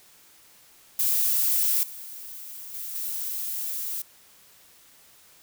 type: noise with level steps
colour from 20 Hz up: violet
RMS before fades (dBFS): -23 / -40 / -35 / -31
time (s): 0.99-4.02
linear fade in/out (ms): 5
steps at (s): 1.83 / 2.74 / 2.95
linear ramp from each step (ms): 2
effects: white hiss -55 dBFS RMS until 5.42 s